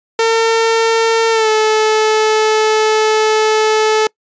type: tone with pitch glide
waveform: sawtooth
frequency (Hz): 453.2 to 434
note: A#4 to A4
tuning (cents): -49 to -24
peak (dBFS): -6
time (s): 0.19-4.07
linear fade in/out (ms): 2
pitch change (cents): -75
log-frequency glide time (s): 1.31-1.49
effects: noise-tail reverb RT60 0.1 s tail -25 dB re dry + resampled to 16000 Hz